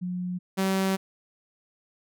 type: tone pair in turn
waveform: sine / sawtooth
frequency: 180 / 191.59 Hz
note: F#3 / G3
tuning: -47 / -39 cents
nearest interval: minor second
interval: 108 cents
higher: second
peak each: -28 / -19 dBFS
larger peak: second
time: 0.01-0.39 / 0.57-0.97 s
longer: second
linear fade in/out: 20 ms
effects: none